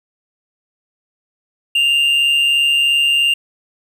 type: tone with amplitude modulation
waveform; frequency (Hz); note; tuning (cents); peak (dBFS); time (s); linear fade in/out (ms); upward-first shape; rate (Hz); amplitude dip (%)
triangle; 2794; F7; 0; -8; 1.75-3.34; 5; sine; 143; 40
effects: 8-bit